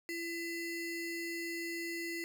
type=ring-modulated tone; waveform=square; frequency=1174.7 Hz; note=D6; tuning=in tune; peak=-35 dBFS; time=0.09-2.24 s; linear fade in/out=0 ms; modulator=837 Hz; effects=none